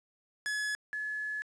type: tone pair in turn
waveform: 45% pulse / sine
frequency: 1700 / 1708.7 Hz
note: G#6 / G#6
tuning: +40 / +49 cents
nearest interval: unison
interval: 9 cents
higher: second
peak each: -31 / -33 dBFS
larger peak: first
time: 0.46-0.75 / 0.93-1.42 s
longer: second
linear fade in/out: 0 ms
effects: resampled to 22050 Hz + 10-bit